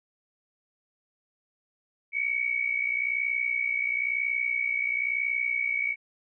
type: tone pair together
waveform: sine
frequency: 2222 / 2283 Hz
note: C#7 / D7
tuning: +4 / -50 cents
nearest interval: unison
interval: 46 cents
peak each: -28 dBFS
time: 2.12-5.96 s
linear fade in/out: 50 ms
effects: none